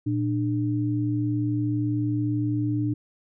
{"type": "tone pair together", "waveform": "sine", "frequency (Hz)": [116.6, 298.6], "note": ["A#2", "D4"], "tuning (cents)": [1, 29], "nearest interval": "octave + major third", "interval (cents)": 1628, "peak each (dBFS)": -25, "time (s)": [0.06, 2.94], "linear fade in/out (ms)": 10, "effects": []}